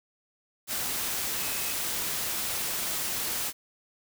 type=tone in noise; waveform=sine; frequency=2563 Hz; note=E7; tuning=49 cents flat; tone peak=-42 dBFS; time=1.36-1.76 s; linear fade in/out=50 ms; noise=white; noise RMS=-31 dBFS; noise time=0.67-3.53 s; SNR=-14 dB; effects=none